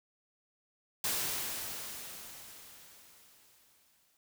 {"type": "noise with exponential decay", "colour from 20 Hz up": "white", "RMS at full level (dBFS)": -32, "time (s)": [1.04, 4.17], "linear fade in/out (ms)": 2, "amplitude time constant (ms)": 680, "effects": []}